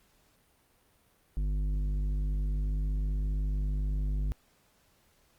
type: tone with tanh clipping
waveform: sine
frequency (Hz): 50.1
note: G1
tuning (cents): +38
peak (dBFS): -29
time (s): 1.37-4.32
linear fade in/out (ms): 0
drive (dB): 10
effects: pink hiss -67 dBFS RMS until 5.38 s + Opus 48 kbps